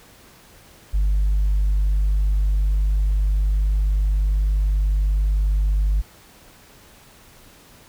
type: tone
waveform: sine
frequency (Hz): 49.93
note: G1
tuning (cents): +33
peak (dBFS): -14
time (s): 0.93-6.02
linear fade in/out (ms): 20
effects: tanh soft clip ceiling -14 dBFS + pink hiss -49 dBFS RMS until 7.88 s